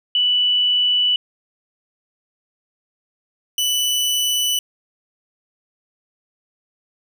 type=tone pair in turn; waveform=sine / sawtooth; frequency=2966 / 2977 Hz; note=F#7 / F#7; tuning=+4 / +10 cents; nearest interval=unison; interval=6 cents; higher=second; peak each=-14 dBFS; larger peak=neither; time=0.15-1.16 / 3.58-4.59 s; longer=neither; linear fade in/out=2 ms; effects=none